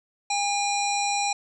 harmonic tone with a mistuned harmonic, 810 Hz, G#5, 43 cents flat, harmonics 1 / 3 / 5 / 7 / 9 / 10, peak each -25 / -30 / -32 / -33 / -35 / -35 dBFS, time 0.3-1.33 s, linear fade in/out 5 ms, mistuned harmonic 10, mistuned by -44 cents, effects none

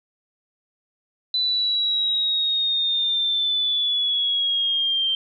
sine linear sweep, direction down, 4001 to 3142 Hz, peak -19 dBFS, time 1.34-5.15 s, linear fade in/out 2 ms, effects none

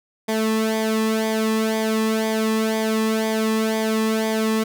sawtooth tone with flanger, 220 Hz, A3, in tune, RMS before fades -21 dBFS, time 0.28-4.64 s, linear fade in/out 10 ms, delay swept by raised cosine 0.72 to 1.38 ms, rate 2 Hz, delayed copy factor -0.75, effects none

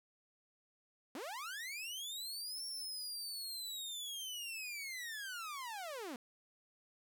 sawtooth linear two-way sweep, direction up then down, 225.7 to 5500 to 225.7 Hz, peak -39 dBFS, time 1.15-6.16 s, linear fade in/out 2 ms, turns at 2.65 s, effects none

